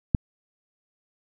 click, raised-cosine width 5 ms, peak -6 dBFS, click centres 0.148 s, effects none

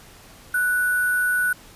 sine tone with sample-and-hold, 1480 Hz, F#6, in tune, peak -18 dBFS, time 0.54-1.53 s, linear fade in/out 5 ms, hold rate 11025 Hz, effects pink hiss -47 dBFS RMS until 1.75 s + resampled to 32000 Hz

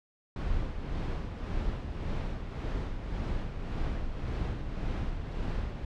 brown noise with tremolo, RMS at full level -31 dBFS, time 0.36-5.85 s, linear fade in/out 2 ms, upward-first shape sine, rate 1.8 Hz, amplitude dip 50%, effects low-pass 4000 Hz 12 dB/octave

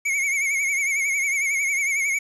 square tone with vibrato, 2217 Hz, C#7, in tune, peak -21 dBFS, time 0.05-2.19 s, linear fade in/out 10 ms, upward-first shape triangle, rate 11 Hz, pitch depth 89 cents each way, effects resampled to 24000 Hz + 8-bit

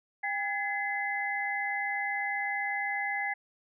sine tone cluster, 801 / 1697 / 2042 Hz, G5 / G#6 / C7, +37 / +37 / -43 cents, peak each -34 / -36 / -32 dBFS, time 0.23-3.34 s, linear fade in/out 10 ms, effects none

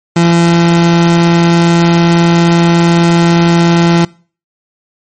30% pulse tone, 169.8 Hz, F3, 48 cents flat, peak -3 dBFS, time 0.16-4.05 s, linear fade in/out 5 ms, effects noise-tail reverb RT60 0.4 s tail -23 dB re dry + MP3 32 kbps

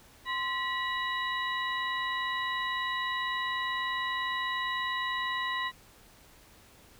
harmonic tone with a mistuned harmonic, 969 Hz, B5, 33 cents flat, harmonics 1 / 2 / 3 / 4, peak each -33 / -33 / -42 / -38 dBFS, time 0.25-5.72 s, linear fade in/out 50 ms, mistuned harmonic 1, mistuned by +120 cents, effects pink hiss -57 dBFS RMS until 6.99 s

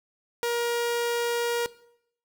sawtooth tone, 473.6 Hz, A#4, 27 cents sharp, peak -21 dBFS, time 0.43-1.66 s, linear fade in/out 0 ms, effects noise-tail reverb RT60 0.7 s tail -19 dB re dry

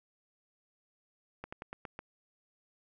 slowing click train, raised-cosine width 0.5 ms, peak -26 dBFS, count 6, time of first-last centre 1.44-1.991 s, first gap 85 ms, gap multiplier 1.13, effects none

